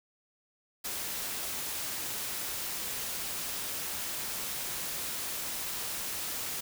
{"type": "noise", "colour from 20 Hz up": "white", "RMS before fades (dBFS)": -36, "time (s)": [0.84, 6.61], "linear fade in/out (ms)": 10, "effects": []}